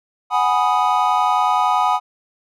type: chord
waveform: triangle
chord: G# minor seventh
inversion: third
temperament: equal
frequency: 740 / 830.6 / 987.8 / 1244.5 Hz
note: F#5 / G#5 / B5 / D#6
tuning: 0 / 0 / 0 / 0 cents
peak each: -18 dBFS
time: 0.3-2 s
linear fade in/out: 50 ms
effects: none